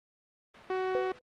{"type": "noise", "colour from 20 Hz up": "white", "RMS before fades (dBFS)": -45, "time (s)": [0.54, 1.19], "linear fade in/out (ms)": 5}
{"type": "tone", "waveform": "sawtooth", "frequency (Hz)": 373.9, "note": "F#4", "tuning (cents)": 18, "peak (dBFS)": -25, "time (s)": [0.7, 1.12], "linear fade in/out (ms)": 2}
{"type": "tone with exponential decay", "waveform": "sine", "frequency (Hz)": 500, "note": "B4", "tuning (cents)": 21, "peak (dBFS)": -25, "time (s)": [0.95, 1.21], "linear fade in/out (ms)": 0, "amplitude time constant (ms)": 55}
{"effects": ["low-pass 2000 Hz 12 dB/octave", "Opus 32 kbps"]}